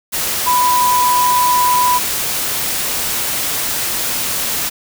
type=tone in noise; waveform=sine; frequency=990 Hz; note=B5; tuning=4 cents sharp; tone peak=-11 dBFS; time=0.46-1.99 s; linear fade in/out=20 ms; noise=white; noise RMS=-19 dBFS; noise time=0.12-4.7 s; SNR=+5 dB; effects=none